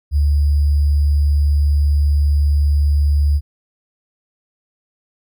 sine tone with sample-and-hold, 72.6 Hz, D2, 19 cents flat, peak -11 dBFS, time 0.11-3.41 s, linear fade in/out 50 ms, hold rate 4900 Hz, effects none

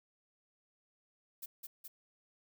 violet noise with echo, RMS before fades -44 dBFS, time 1.42-1.46 s, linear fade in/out 10 ms, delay 210 ms, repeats 2, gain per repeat -2 dB, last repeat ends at 1.88 s, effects none

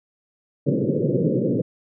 pink band-pass noise, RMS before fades -21 dBFS, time 0.66-1.62 s, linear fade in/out 10 ms, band 120 to 550 Hz, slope 96 dB/octave, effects none

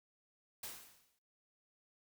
white noise with exponential decay, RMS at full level -43 dBFS, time 0.63-1.19 s, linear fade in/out 5 ms, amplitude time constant 120 ms, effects noise-tail reverb RT60 0.4 s tail -23 dB re dry

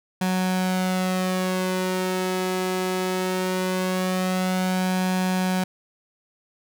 sawtooth tone with flanger, 185 Hz, F#3, in tune, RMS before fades -24 dBFS, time 0.21-5.64 s, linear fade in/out 5 ms, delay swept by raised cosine 1.2 to 2.4 ms, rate 0.2 Hz, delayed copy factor +0.55, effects none

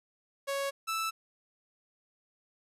sawtooth tone pair in turn, 554.4 / 1318.6 Hz, C#5 / E6, 0 / 0 cents, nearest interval octave + minor third, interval 1500 cents, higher second, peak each -27 dBFS, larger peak neither, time 0.47-0.71 / 0.87-1.11 s, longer neither, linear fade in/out 20 ms, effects resampled to 32000 Hz

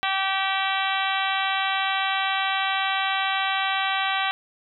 harmonic tone with a mistuned harmonic, 386.3 Hz, G4, 25 cents flat, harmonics 2 / 3 / 4 / 5 / 6 / 7 / 8 / 9 / 10, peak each -27 / -29 / -30 / -31 / -32 / -32 / -33 / -34 / -34 dBFS, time 0.03-4.31 s, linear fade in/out 0 ms, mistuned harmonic 9, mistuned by -44 cents, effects none

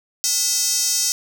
square tone with high-pass filter, 287.1 Hz, D4, 39 cents flat, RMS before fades -20 dBFS, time 0.24-1.12 s, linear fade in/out 0 ms, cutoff 6000 Hz, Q 3.1, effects none

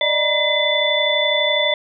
sine tone cluster, 591 / 623 / 958 / 2034 / 3496 Hz, D5 / D#5 / A#5 / C7 / A7, +11 / +2 / +47 / -50 / -12 cents, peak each -21 / -24 / -27 / -21 / -19 dBFS, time 0.01-1.74 s, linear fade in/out 2 ms, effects none

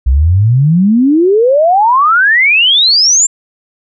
sine exponential sweep, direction up, 60.5 to 7459 Hz, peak -5 dBFS, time 0.06-3.27 s, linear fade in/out 10 ms, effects none

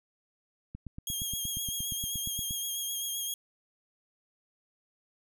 click train, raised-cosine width 5 ms, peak -28 dBFS, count 16, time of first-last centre 0.75-2.508 s, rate 8.53 Hz
10% pulse tone with vibrato, 3260 Hz, G#7, 33 cents flat, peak -25 dBFS, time 1.07-3.34 s, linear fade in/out 2 ms, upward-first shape sine, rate 7.7 Hz, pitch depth 30 cents each way
effects none

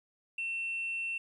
sine tone, 2700 Hz, E7, 41 cents sharp, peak -31 dBFS, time 0.38-1.18 s, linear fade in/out 5 ms, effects tanh soft clip ceiling -30 dBFS + 11-bit

